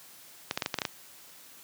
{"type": "clicks", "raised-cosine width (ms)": 0.2, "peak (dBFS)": -11, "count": 8, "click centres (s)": [0.511, 0.575, 0.622, 0.661, 0.742, 0.787, 0.818, 0.852], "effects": ["white hiss -52 dBFS RMS until 1.63 s", "high-pass 100 Hz 12 dB/octave"]}